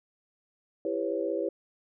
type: chord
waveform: sine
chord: C# half-diminished seventh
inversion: first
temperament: just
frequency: 332.6 / 399.1 / 498.9 / 554.4 Hz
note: E4 / G4 / B4 / C#5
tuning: +16 / +31 / +17 / 0 cents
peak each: -33 dBFS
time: 0.85-1.49 s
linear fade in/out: 2 ms
effects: none